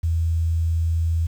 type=tone with quantisation; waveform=sine; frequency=82.41 Hz; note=E2; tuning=in tune; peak=-18 dBFS; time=0.03-1.27 s; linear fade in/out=10 ms; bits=8; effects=none